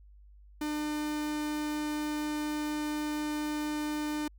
45% pulse tone, 300.7 Hz, D4, 41 cents sharp, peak -31 dBFS, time 0.61-4.28 s, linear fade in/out 5 ms, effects added 50 Hz sine -52 dBFS peak until 4.38 s

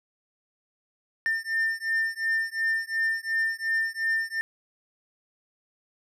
triangle beating tone pair, 1800 / 1802.8 Hz, A6 / A6, +39 / +42 cents, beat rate 2.8 Hz, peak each -26 / -26 dBFS, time 1.26-4.41 s, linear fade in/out 0 ms, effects none

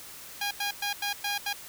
10% pulse tone bursts at uneven times, 815 Hz, G#5, 33 cents flat, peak -20 dBFS, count 6, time 0.41-0.51 / 0.6-0.71 / 0.82-0.93 / 1.02-1.13 / 1.24-1.38 / 1.46-1.53 s, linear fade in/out 5 ms, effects white hiss -45 dBFS RMS until 1.68 s

